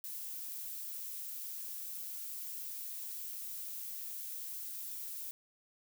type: noise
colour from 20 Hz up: violet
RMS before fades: -43 dBFS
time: 0.04-5.31 s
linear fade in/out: 0 ms
effects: none